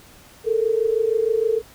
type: tone pair together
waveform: sine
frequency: 434 / 460.4 Hz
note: A4 / A#4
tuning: -24 / -22 cents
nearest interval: minor second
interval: 102 cents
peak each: -20 dBFS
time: 0.44-1.62 s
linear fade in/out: 50 ms
effects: pink hiss -48 dBFS RMS until 1.74 s